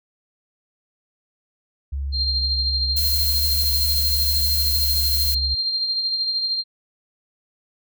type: tone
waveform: sine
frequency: 69.1 Hz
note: C#2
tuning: 5 cents flat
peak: -23 dBFS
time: 1.92-5.55 s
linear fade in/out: 10 ms
type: tone with tremolo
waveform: sine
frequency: 4186 Hz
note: C8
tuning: in tune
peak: -18 dBFS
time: 2.12-6.64 s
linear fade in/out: 50 ms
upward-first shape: triangle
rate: 13 Hz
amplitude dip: 50%
type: noise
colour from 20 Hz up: violet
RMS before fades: -24 dBFS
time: 2.96-5.35 s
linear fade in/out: 10 ms
effects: none